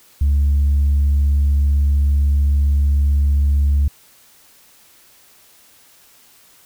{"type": "tone", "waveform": "sine", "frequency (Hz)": 71.1, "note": "C#2", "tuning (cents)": 45, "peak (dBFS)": -10, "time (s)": [0.21, 3.88], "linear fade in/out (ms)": 5, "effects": ["tanh soft clip ceiling -10 dBFS", "white hiss -50 dBFS RMS until 6.65 s"]}